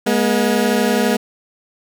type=tone pair together; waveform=20% pulse; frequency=207.7 / 239.5 Hz; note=G#3 / A#3; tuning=0 / +47 cents; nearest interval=major second; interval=247 cents; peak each=-12 dBFS; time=0.06-1.17 s; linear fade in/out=10 ms; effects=none